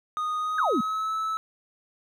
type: tone with pitch glide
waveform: triangle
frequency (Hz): 1238 to 1305.6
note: D#6 to E6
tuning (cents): -9 to -17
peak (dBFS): -24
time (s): 0.17-1.37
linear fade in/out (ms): 0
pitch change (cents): +92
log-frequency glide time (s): 0.37-1.14
type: exponential sweep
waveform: sine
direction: down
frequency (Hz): 1661.2 to 200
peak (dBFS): -22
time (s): 0.58-0.81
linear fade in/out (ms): 5
effects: none